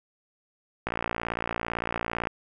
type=click train; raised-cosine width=0.5 ms; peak=-13 dBFS; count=82; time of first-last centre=0.87-2.271 s; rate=57.8 Hz; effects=none

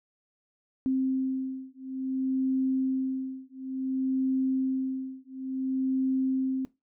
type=beating tone pair; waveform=sine; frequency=262.6 / 263.17 Hz; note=C4 / C4; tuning=+6 / +10 cents; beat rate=0.57 Hz; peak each=-29 dBFS; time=0.86-6.65 s; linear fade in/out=0 ms; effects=noise-tail reverb RT60 0.2 s tail -18 dB re dry

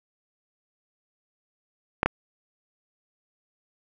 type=clicks; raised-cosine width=0.5 ms; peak=-5 dBFS; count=2; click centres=2.031 / 2.06 s; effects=none

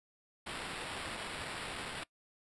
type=noise with sample-and-hold; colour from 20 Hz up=white; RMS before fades=-42 dBFS; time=0.46-2.04 s; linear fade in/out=10 ms; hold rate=6300 Hz; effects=noise-tail reverb RT60 0.1 s tail -22 dB re dry + resampled to 24000 Hz

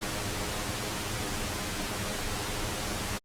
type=noise with comb filter; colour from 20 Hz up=pink; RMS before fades=-33 dBFS; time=0.01-3.19 s; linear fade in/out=20 ms; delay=9.7 ms; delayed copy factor=+0.6; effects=low-pass 11000 Hz 12 dB/octave + Opus 48 kbps

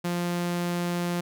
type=tone; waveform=sawtooth; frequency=174.61 Hz; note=F3; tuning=in tune; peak=-22 dBFS; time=0.04-1.21 s; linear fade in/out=10 ms; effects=none

